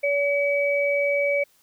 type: tone pair together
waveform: sine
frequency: 570 / 2280 Hz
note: C#5 / C#7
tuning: +48 / +48 cents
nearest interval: 2 octaves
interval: 2400 cents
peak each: -21 / -24 dBFS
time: 0.03-1.44 s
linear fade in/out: 10 ms
effects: white hiss -61 dBFS RMS until 1.62 s